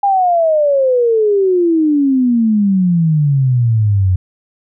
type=exponential sweep; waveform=sine; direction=down; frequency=814 to 90 Hz; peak=-9 dBFS; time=0.03-4.16 s; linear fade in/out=5 ms; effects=none